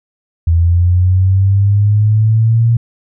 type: linear sweep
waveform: sine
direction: up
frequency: 82.41 to 117.3 Hz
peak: -7 dBFS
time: 0.47-2.77 s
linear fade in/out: 5 ms
effects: none